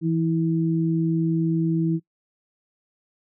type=tone pair together; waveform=sine; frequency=164.7 / 325.3 Hz; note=E3 / E4; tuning=-1 / -23 cents; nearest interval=octave; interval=1178 cents; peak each=-21 / -23 dBFS; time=0.01-2 s; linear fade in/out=50 ms; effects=noise-tail reverb RT60 0.1 s tail -20 dB re dry